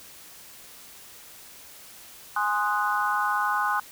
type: chord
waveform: sine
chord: Ab dominant seventh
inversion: none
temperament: equal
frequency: 830.6 / 1046.5 / 1244.5 / 1480 Hz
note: Ab5 / C6 / Eb6 / Gb6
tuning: 0 / 0 / 0 / 0 cents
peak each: -28 dBFS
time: 2.36-3.8 s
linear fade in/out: 5 ms
effects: white hiss -47 dBFS RMS until 3.91 s